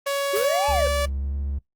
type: tone with pitch glide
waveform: sawtooth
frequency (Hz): 560 to 577.4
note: C#5 to D5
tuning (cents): +18 to -30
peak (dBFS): -18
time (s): 0.06-1.06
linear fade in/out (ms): 10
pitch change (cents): +52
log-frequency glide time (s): 0.4-0.79
type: linear two-way sweep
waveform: triangle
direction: up then down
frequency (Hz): 370 to 880 to 495.3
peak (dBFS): -20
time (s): 0.33-0.88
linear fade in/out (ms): 10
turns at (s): 0.69
type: noise with exponential decay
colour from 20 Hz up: white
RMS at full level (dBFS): -29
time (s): 0.36-0.76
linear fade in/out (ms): 1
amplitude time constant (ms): 86
type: tone with vibrato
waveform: triangle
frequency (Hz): 69.3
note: C#2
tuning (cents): 0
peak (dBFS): -23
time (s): 0.68-1.59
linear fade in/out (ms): 10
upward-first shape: sine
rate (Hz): 1.7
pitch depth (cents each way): 23
effects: noise-tail reverb RT60 0.1 s tail -17 dB re dry + Opus 24 kbps